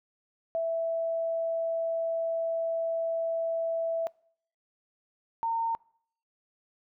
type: tone pair in turn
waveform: sine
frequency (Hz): 660 / 914.1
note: E5 / A#5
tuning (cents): +2 / -34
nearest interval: tritone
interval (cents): 564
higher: second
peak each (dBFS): -26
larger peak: neither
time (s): 0.55-4.07 / 5.43-5.75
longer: first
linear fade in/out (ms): 0
effects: noise-tail reverb RT60 0.6 s tail -25 dB re dry